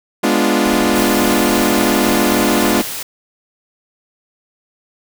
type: chord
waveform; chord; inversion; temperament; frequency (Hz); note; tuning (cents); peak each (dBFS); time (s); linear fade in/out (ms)
sawtooth; G# diminished seventh; none; equal; 207.7 / 246.9 / 293.7 / 349.2; G#3 / B3 / D4 / F4; 0 / 0 / 0 / 0; -14; 0.23-2.82; 10
type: noise with tremolo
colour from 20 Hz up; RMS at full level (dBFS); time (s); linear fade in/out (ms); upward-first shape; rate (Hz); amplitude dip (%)
pink; -27; 0.65-2.83; 2; square; 3.6; 25
type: noise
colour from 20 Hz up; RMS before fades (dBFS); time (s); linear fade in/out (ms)
white; -25; 0.95-3.03; 5
effects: none